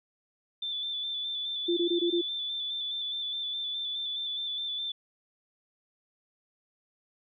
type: tone with vibrato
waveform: sine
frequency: 3513 Hz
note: A7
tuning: 3 cents flat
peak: -31 dBFS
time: 0.62-4.92 s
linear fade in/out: 5 ms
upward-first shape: square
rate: 4.8 Hz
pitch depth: 24 cents each way
type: tone bursts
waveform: sine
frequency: 345.9 Hz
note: F4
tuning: 17 cents flat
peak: -24 dBFS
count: 5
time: 1.68-2.215 s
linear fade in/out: 10 ms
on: 91 ms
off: 20 ms
effects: none